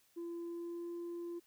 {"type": "tone with pitch glide", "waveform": "sine", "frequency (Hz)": [340.6, 343.8], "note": ["F4", "F4"], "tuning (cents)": [-43, -27], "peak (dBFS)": -38, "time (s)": [0.16, 1.4], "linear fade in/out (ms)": 20, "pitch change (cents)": 16, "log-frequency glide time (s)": [0.45, 0.92], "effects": ["tanh soft clip ceiling -39 dBFS", "white hiss -71 dBFS RMS until 1.46 s"]}